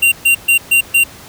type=tone bursts; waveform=square; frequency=2767 Hz; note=F7; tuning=17 cents flat; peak=-8 dBFS; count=5; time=0.02-1.04 s; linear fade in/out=10 ms; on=100 ms; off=130 ms; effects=pink hiss -36 dBFS RMS until 1.28 s + high-pass 60 Hz 12 dB/octave